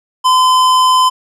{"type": "tone with hard clipping", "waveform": "sine", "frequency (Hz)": 1022, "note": "C6", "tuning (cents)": -41, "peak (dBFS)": -9, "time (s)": [0.24, 1.1], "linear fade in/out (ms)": 20, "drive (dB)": 15, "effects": []}